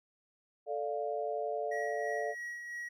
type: chord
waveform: sine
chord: D minor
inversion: second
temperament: equal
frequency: 440 / 587.3 / 698.5 Hz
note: A4 / D5 / F5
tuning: 0 / 0 / 0 cents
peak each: -37 dBFS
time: 0.66-2.35 s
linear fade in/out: 50 ms
type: tone with tremolo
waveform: triangle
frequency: 1910 Hz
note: A#6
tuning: 42 cents sharp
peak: -36 dBFS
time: 1.71-2.89 s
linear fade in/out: 10 ms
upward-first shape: sine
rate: 3 Hz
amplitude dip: 40%
effects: none